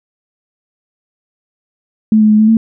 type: tone with pitch steps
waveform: sine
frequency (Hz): 217.1 / 214.2 / 213 / 216.9 / 224.1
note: A3 / A3 / G#3 / A3 / A3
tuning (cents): -23 / -46 / +44 / -25 / +32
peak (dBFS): -5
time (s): 2.12-2.57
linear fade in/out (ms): 2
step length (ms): 90
effects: none